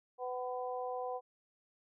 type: harmonic tone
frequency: 250.8 Hz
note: B3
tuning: 27 cents sharp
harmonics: 2 / 3 / 4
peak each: -39 / -40 / -45 dBFS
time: 0.18-1.21 s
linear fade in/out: 50 ms
effects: none